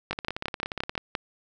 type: two click trains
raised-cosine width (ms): 0.3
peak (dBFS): -15 / -11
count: 15 / 7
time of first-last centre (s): 0.13-0.954 / 0.11-1.152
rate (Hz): 17 / 5.76
effects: none